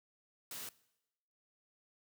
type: noise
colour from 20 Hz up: white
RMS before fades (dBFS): -45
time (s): 0.51-0.69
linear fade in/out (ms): 2
effects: noise-tail reverb RT60 0.9 s tail -21 dB re dry + high-pass 100 Hz 12 dB/octave